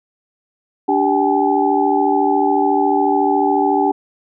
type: tone cluster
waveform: sine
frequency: 292.3 / 392 / 775 / 849 Hz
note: D4 / G4 / G5 / G#5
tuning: -8 / 0 / -20 / +38 cents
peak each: -18 dBFS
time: 0.88-3.92 s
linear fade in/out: 10 ms
effects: none